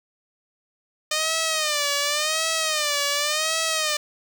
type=tone with vibrato; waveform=5% pulse; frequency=608 Hz; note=D#5; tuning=40 cents flat; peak=-10 dBFS; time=1.11-3.97 s; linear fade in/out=5 ms; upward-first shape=sine; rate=0.9 Hz; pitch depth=110 cents each way; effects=none